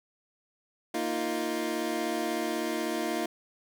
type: chord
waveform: 25% pulse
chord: Bb suspended fourth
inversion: none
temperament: equal with one note detuned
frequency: 233.1 / 312.9 / 349.2 Hz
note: Bb3 / Eb4 / F4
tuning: 0 / +10 / 0 cents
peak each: -32 / -29 / -29 dBFS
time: 0.94-3.26 s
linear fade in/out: 5 ms
effects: 10-bit